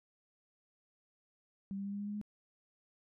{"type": "tone with pitch steps", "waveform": "sine", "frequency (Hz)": [196, 198.05, 200.1, 202.2, 204.3, 206.5, 208.6], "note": ["G3", "G3", "G3", "G#3", "G#3", "G#3", "G#3"], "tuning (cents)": [0, 18, 36, -46, -28, -10, 8], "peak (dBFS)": -37, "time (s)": [1.71, 2.214], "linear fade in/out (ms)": 0, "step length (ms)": 72, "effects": []}